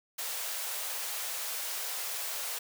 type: high-pass noise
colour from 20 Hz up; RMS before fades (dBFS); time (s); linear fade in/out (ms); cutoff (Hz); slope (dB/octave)
white; -36; 0.18-2.59; 10; 450; 48
effects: none